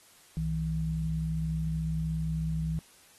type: tone pair together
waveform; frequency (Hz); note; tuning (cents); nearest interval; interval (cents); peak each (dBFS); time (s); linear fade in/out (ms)
sine; 63.3 / 159.84; B1 / D#3; +43 / +47; octave + major third; 1604; -34 / -29; 0.37-2.79; 0
effects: white hiss -58 dBFS RMS until 3.18 s + AAC 32 kbps